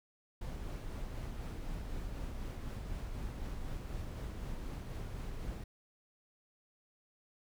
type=noise with tremolo; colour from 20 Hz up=brown; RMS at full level=-40 dBFS; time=0.41-5.64 s; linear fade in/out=5 ms; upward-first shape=sine; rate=4 Hz; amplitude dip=25%; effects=none